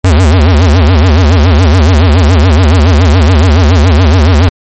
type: tone with vibrato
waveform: square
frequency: 82.41 Hz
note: E2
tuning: in tune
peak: -3 dBFS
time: 0.04-4.49 s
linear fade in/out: 5 ms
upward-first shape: sine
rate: 7.1 Hz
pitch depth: 250 cents each way
effects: MP3 32 kbps